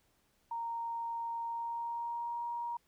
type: tone with pitch glide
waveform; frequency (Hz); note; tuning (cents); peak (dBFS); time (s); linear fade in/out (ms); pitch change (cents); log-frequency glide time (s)
sine; 928 to 945.3; A#5 to A#5; -8 to +24; -35; 0.51-2.77; 5; +32; 1.45-2.46
effects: pink hiss -73 dBFS RMS until 2.87 s